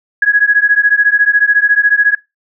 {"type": "beating tone pair", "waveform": "sine", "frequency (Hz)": [1661.2, 1675.2], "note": ["G#6", "G#6"], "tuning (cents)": [0, 15], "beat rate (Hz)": 14, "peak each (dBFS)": -10, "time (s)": [0.22, 2.15], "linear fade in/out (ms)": 5, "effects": ["noise-tail reverb RT60 0.2 s tail -20 dB re dry"]}